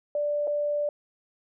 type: tone with dropouts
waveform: sine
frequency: 587.3 Hz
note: D5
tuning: in tune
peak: -24 dBFS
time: 0.15-0.89 s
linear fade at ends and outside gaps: 2 ms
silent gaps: 0.472-0.476 s
effects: none